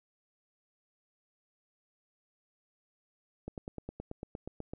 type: slowing click train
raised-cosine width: 2 ms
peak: -26 dBFS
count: 12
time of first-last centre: 3.48-4.735 s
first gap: 98 ms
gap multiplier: 1.03
effects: none